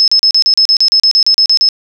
sine tone bursts, 5200 Hz, E8, 24 cents flat, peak -5 dBFS, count 15, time 0-1.688 s, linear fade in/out 0 ms, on 78 ms, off 37 ms, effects none

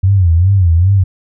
sine tone with vibrato, 90.4 Hz, F#2, 40 cents flat, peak -6 dBFS, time 0.03-1.04 s, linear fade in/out 10 ms, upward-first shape sine, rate 2.5 Hz, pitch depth 170 cents each way, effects none

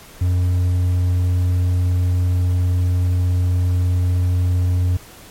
triangle tone, 90 Hz, F#2, 47 cents flat, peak -12 dBFS, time 0.21-4.97 s, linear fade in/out 5 ms, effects pink hiss -42 dBFS RMS until 5.3 s + MP3 64 kbps

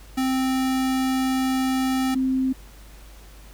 square / sine tone pair in turn, 261.6 / 261.6 Hz, C4 / C4, 0 / 0 cents, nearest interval unison, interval 0 cents, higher neither, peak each -21 / -19 dBFS, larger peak second, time 0.17-2.15 / 2.15-2.53 s, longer first, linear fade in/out 10 ms, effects added 50 Hz sine -43 dBFS peak until 3.53 s + pink hiss -50 dBFS RMS until 3.53 s

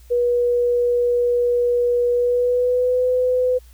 sine tone with pitch glide, 484.3 to 503.4 Hz, B4 to B4, -34 to +33 cents, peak -15 dBFS, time 0.1-3.59 s, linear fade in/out 20 ms, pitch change +67 cents, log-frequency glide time 2.11-3.07 s, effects added 60 Hz sine -43 dBFS peak until 3.73 s + white hiss -55 dBFS RMS until 3.73 s

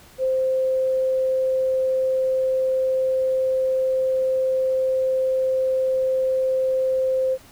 sine tone, 522 Hz, C5, 4 cents flat, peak -18 dBFS, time 0.18-7.38 s, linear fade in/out 50 ms, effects pink hiss -49 dBFS RMS until 7.51 s

